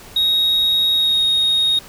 sine tone with pitch glide, 3770 to 3735 Hz, A#7 to A#7, +19 to +3 cents, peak -11 dBFS, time 0.16-1.79 s, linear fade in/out 5 ms, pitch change -16 cents, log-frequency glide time 0.93-1.24 s, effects tanh soft clip ceiling -12 dBFS + pink hiss -40 dBFS RMS until 1.88 s

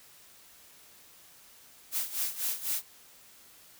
blue noise with tremolo, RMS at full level -30 dBFS, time 1.91-2.83 s, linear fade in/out 50 ms, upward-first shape sine, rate 4 Hz, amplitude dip 80%, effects white hiss -56 dBFS RMS until 3.79 s

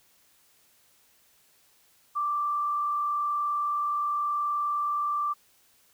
sine tone with frequency modulation, 1174.7 Hz, D6, in tune, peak -25 dBFS, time 2.15-5.34 s, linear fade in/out 20 ms, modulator 40.9 Hz, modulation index 0.38, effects white hiss -63 dBFS RMS until 5.93 s

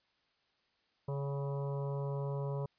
harmonic tone with a mistuned harmonic, 140 Hz, C#3, 18 cents sharp, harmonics 1 / 3 / 4 / 5 / 6 / 7 / 8 / 9, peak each -35 / -42 / -44 / -55 / -56 / -48 / -58 / -60 dBFS, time 1.08-2.66 s, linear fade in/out 5 ms, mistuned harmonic 6, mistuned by -48 cents, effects white hiss -75 dBFS RMS until 2.78 s + resampled to 11025 Hz

